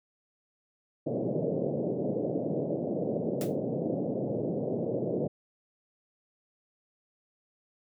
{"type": "band-pass noise", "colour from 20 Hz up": "white", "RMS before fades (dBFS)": -31, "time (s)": [1.06, 5.28], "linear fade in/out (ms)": 10, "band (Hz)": [120, 590], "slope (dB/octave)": 48}
{"type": "noise with exponential decay", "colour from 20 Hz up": "white", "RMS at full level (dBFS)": -37, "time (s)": [3.41, 3.56], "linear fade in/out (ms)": 1, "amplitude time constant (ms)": 31}
{"effects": []}